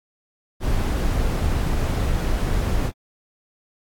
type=noise; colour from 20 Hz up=brown; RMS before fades=-21 dBFS; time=0.6-2.92 s; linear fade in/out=50 ms; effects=AAC 64 kbps